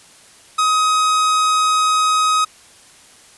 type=tone; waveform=45% pulse; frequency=1262 Hz; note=D#6; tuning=24 cents sharp; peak=-13 dBFS; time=0.58-2.45 s; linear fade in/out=10 ms; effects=white hiss -46 dBFS RMS until 3.37 s + resampled to 24000 Hz